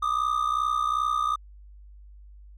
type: ring-modulated tone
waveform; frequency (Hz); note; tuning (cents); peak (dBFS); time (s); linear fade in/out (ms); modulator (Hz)
triangle; 1216; D#6; -40; -18; 0.02-1.36; 10; 31.3
effects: added 50 Hz sine -45 dBFS peak until 2.57 s